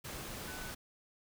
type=tone in noise; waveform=sine; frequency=1500 Hz; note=F#6; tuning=23 cents sharp; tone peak=-48 dBFS; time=0.47-0.71 s; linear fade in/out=10 ms; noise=pink; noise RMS=-44 dBFS; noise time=0.04-0.75 s; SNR=-7 dB; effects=none